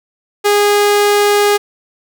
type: tone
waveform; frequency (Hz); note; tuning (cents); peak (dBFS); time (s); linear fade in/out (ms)
sawtooth; 411.2; G#4; -17; -5; 0.44-1.58; 20
effects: none